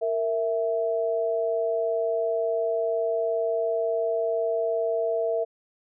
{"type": "tone pair together", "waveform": "sine", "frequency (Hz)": [461.4, 659.3], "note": ["A#4", "E5"], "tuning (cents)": [-18, 0], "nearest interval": "tritone", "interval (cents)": 618, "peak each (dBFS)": [-26, -25], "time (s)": [0.01, 5.45], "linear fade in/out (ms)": 20, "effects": []}